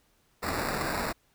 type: noise with sample-and-hold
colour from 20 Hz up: blue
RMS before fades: -31 dBFS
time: 0.42-1.13 s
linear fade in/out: 20 ms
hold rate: 3150 Hz
effects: pink hiss -68 dBFS RMS until 1.34 s